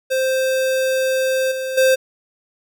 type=tone with level steps; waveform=square; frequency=523.3 Hz; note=C5; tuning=in tune; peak=-17 / -23 / -12 dBFS; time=0.1-1.96 s; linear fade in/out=20 ms; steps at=1.51 / 1.77 s; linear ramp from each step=10 ms; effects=none